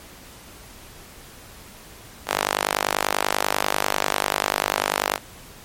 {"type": "tone with high-pass filter", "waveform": "sawtooth", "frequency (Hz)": 50.2, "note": "G1", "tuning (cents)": 42, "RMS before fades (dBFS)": -24, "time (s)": [2.26, 5.19], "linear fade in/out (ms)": 50, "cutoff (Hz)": 730, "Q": 0.98, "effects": ["pink hiss -44 dBFS RMS until 5.64 s", "MP3 64 kbps"]}